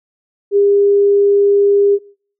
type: tone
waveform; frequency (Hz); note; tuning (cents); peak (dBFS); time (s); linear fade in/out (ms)
sine; 403.2; G4; +49; -8; 0.51-1.99; 50
effects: noise-tail reverb RT60 0.5 s tail -22 dB re dry